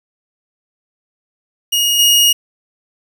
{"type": "tone with level steps", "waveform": "sawtooth", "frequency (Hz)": 2872, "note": "F7", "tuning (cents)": 48, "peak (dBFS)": [-9, -5], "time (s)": [1.72, 2.33], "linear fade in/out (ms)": 10, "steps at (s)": 1.99, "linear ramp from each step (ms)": 2, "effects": ["7-bit"]}